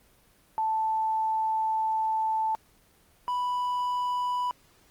sine / triangle tone pair in turn, 880 / 987.8 Hz, A5 / B5, 0 / 0 cents, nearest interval major second, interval 200 cents, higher second, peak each -24 dBFS, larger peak neither, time 0.58-2.55 / 3.28-4.51 s, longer first, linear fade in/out 0 ms, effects pink hiss -61 dBFS RMS until 4.9 s + Opus 24 kbps

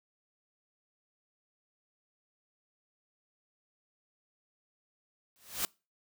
white noise with exponential growth, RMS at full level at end -29 dBFS, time 5.36-5.65 s, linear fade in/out 0 ms, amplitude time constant 61 ms, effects noise-tail reverb RT60 0.3 s tail -25 dB re dry

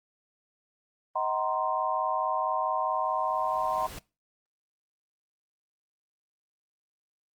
sine chord, C half-diminished seventh, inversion first, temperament just, 627.9 / 753.5 / 941.9 / 1046.5 Hz, Eb5 / Gb5 / Bb5 / C6, +16 / +31 / +18 / 0 cents, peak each -33 / -32 / -31 / -30 dBFS, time 1.15-3.87 s, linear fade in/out 10 ms
pink noise with exponential growth, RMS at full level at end -41 dBFS, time 2.65-3.99 s, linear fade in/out 5 ms, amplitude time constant 290 ms
effects noise-tail reverb RT60 0.3 s tail -22 dB re dry + Opus 24 kbps

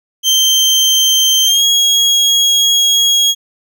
30% pulse tone with pitch glide, 3134 to 3299 Hz, G7 to G#7, -1 to -12 cents, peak -6 dBFS, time 0.23-3.35 s, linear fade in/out 50 ms, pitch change +89 cents, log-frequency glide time 1.45-1.63 s, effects none

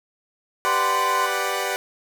15% pulse chord, G major seventh, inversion none, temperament equal, 392 / 493.9 / 587.3 / 740 Hz, G4 / B4 / D5 / F#5, 0 / 0 / 0 / 0 cents, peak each -22 dBFS, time 0.65-1.76 s, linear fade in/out 0 ms
sine tone, 1036 Hz, C6, 17 cents flat, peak -20 dBFS, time 0.66-1.26 s, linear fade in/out 2 ms
effects none

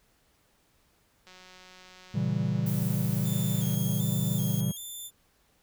click train, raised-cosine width 0.2 ms, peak -34 dBFS, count 457, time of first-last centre 1.27-3.748 s, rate 184 Hz
triangle chord, A# diminished seventh, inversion none, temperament equal, 116.54 / 138.59 / 164.81 / 196 Hz, A#2 / C#3 / E3 / G3, 0 / 0 / 0 / 0 cents, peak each -29 dBFS, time 2.14-4.72 s, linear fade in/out 10 ms
violet noise, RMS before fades -39 dBFS, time 2.66-4.61 s, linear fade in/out 5 ms
5% pulse tone with vibrato, 3400 Hz, G#7, 40 cents sharp, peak -31 dBFS, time 3.23-5.11 s, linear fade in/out 50 ms, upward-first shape square, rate 1.3 Hz, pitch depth 71 cents each way
effects pink hiss -67 dBFS RMS until 5.62 s

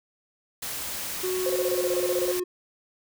white noise, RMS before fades -33 dBFS, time 0.62-2.4 s, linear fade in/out 5 ms
triangle tone with pitch glide, 368.9 to 360.7 Hz, F#4 to F#4, -5 to -44 cents, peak -24 dBFS, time 1.23-2.44 s, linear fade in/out 10 ms, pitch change -39 cents, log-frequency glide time 1.41-1.92 s
sine tone bursts, 524 Hz, C5, 2 cents sharp, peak -24 dBFS, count 14, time 1.46-2.316 s, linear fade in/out 2 ms, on 37 ms, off 26 ms
effects none

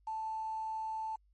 sine tone with quantisation, 880 Hz, A5, in tune, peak -35 dBFS, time 0.07-1.16 s, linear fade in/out 5 ms, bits 10, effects added 50 Hz sine -65 dBFS peak until 1.33 s + MP3 32 kbps

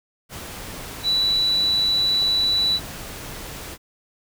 sine tone in noise, 3951 Hz, B7, in tune, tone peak -17 dBFS, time 1.03-2.8 s, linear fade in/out 50 ms, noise pink, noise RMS -35 dBFS, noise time 0.29-3.78 s, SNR +15 dB, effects none

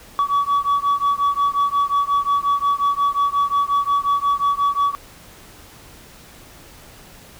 sine beating tone pair, 1134 / 1139.6 Hz, C#6 / C#6, +39 / +48 cents, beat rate 5.6 Hz, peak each -17 dBFS, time 0.19-4.95 s, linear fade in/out 0 ms, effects tanh soft clip ceiling -13 dBFS + pink hiss -44 dBFS RMS until 7.39 s

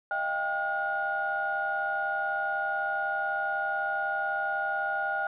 sine tone cluster, 623 / 695 / 791 / 1435 Hz, D#5 / F5 / G5 / F6, +2 / -9 / +15 / +47 cents, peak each -36 / -38 / -31 / -29 dBFS, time 0.11-5.27 s, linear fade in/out 2 ms, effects tanh soft clip ceiling -19 dBFS

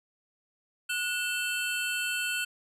square tone cluster, 1462 / 2659 / 3104 Hz, F#6 / E7 / G7, -21 / +14 / -18 cents, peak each -33 / -33 / -37 dBFS, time 0.89-2.45 s, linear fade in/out 10 ms, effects resampled to 32000 Hz

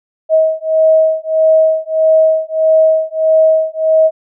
sine beating tone pair, 635 / 636.6 Hz, D#5 / D#5, +35 / +39 cents, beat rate 1.6 Hz, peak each -11 dBFS, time 0.29-4.11 s, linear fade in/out 50 ms, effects none

